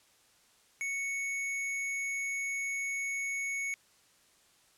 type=tone; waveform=square; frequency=2217 Hz; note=C#7; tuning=in tune; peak=-33 dBFS; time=0.81-3.74 s; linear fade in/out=0 ms; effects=white hiss -65 dBFS RMS until 4.77 s + low-pass 10000 Hz 12 dB/octave